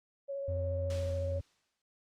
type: tone with vibrato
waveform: sine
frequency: 554.4 Hz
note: C#5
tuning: in tune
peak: -35 dBFS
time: 0.28-1.4 s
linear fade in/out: 20 ms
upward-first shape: square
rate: 14 Hz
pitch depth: 11 cents each way
type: tone with pitch glide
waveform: triangle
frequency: 87.31 to 86.71 Hz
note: F2 to F2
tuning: 0 to -12 cents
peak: -31 dBFS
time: 0.48-1.41 s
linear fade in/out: 5 ms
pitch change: -12 cents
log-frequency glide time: 0.92-1.12 s
type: noise with exponential decay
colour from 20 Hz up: white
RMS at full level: -43 dBFS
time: 0.9-1.82 s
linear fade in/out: 2 ms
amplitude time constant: 200 ms
effects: low-pass 6000 Hz 12 dB/octave + Opus 48 kbps